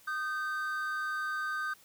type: tone pair together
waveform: triangle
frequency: 1230 / 1549.7 Hz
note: D#6 / G6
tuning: -20 / -20 cents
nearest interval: major third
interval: 400 cents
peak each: -34 / -32 dBFS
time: 0.07-1.74 s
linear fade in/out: 10 ms
effects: white hiss -60 dBFS RMS until 1.84 s